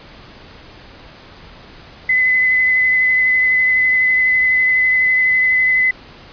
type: tone with vibrato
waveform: sine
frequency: 2022 Hz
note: B6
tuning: 40 cents sharp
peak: -11 dBFS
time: 2.09-5.91 s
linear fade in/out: 5 ms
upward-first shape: sine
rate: 12 Hz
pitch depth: 13 cents each way
effects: pink hiss -40 dBFS RMS until 6.32 s + resampled to 11025 Hz